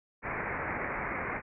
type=low-pass noise; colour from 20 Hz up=white; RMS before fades=-35 dBFS; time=0.22-1.42 s; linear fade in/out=50 ms; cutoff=2300 Hz; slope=96 dB/octave; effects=none